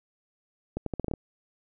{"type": "accelerating click train", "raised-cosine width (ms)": 2, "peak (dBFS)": -17, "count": 8, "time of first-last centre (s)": [0.77, 1.137], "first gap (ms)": 93, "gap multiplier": 0.8, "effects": []}